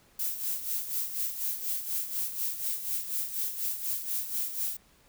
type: noise with tremolo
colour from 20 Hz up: violet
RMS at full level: -30 dBFS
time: 0.19-4.77 s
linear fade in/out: 5 ms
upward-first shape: sine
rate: 4.1 Hz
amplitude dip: 65%
effects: pink hiss -62 dBFS RMS until 5.08 s